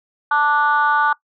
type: chord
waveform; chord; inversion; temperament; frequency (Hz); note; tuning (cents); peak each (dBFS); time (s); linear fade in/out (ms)
sine; D major; second; just; 881 / 1174.7 / 1468.3; A5 / D6 / F#6; +2 / 0 / -14; -17; 0.31-1.13; 5
effects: noise-tail reverb RT60 0.1 s tail -20 dB re dry + tanh soft clip ceiling -6 dBFS